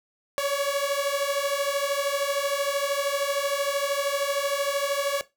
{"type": "beating tone pair", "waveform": "sawtooth", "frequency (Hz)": [556, 569], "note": ["C#5", "C#5"], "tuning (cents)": [5, 45], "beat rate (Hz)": 13, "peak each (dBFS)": -23, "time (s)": [0.38, 5.21], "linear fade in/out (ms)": 0, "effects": ["noise-tail reverb RT60 0.2 s tail -17 dB re dry"]}